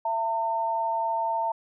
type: tone pair together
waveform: sine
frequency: 669.4 / 906 Hz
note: E5 / A#5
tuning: +26 / -50 cents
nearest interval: perfect fourth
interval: 524 cents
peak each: -30 / -25 dBFS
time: 0.05-1.52 s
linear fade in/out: 5 ms
effects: none